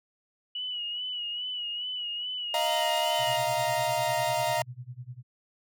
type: tone with vibrato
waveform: sine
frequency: 2929 Hz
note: F#7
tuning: 18 cents flat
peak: -31 dBFS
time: 0.55-3.37 s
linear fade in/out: 5 ms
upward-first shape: sine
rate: 2.4 Hz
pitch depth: 50 cents each way
type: chord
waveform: 45% pulse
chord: Eb suspended second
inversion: none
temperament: equal with one note detuned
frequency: 622.3 / 693.2 / 932.3 Hz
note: Eb5 / F5 / Bb5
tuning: 0 / -13 / 0 cents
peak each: -30 dBFS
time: 2.54-4.62 s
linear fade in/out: 2 ms
type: tone with tremolo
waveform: sine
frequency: 123.9 Hz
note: B2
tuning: 6 cents sharp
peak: -35 dBFS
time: 3.18-5.23 s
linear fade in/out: 50 ms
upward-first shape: sine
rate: 10 Hz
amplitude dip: 95%
effects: none